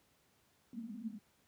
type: band-pass noise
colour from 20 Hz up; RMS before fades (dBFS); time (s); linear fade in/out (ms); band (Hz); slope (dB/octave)
pink; -45; 0.73-1.19; 2; 210 to 240; 96
effects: pink hiss -72 dBFS RMS until 1.47 s + high-pass 80 Hz 12 dB/octave